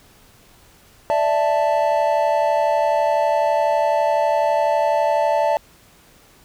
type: chord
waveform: triangle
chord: D suspended second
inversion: none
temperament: equal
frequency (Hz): 587.3 / 659.3 / 880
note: D5 / E5 / A5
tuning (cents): 0 / 0 / 0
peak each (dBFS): -18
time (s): 1.1-5.57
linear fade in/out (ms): 0
effects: pink hiss -51 dBFS RMS until 6.44 s